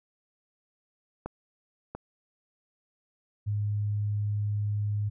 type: clicks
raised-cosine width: 1 ms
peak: -20 / -22 dBFS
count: 2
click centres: 1.26 / 1.95 s
type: tone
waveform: sine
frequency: 103.83 Hz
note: G#2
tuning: in tune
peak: -26 dBFS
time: 3.46-5.1 s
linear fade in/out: 20 ms
effects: none